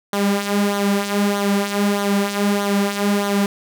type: tone with flanger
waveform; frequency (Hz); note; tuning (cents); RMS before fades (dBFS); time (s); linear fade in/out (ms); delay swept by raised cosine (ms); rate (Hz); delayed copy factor
sawtooth; 202; G#3; -48; -19; 0.13-3.46; 2; 0.39 to 4.89; 1.6; -0.6
effects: none